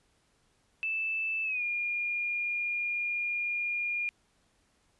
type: tone with pitch glide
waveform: sine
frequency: 2637 to 2418 Hz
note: E7 to D7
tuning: 0 to +50 cents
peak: -29 dBFS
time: 0.83-4.09 s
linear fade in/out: 0 ms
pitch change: -150 cents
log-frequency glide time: 1.44-1.63 s
effects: pink hiss -70 dBFS RMS until 4.99 s + resampled to 24000 Hz